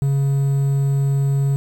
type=tone with quantisation; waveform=triangle; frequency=138.59 Hz; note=C#3; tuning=in tune; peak=-13 dBFS; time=0.02-1.56 s; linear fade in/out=0 ms; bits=7; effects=none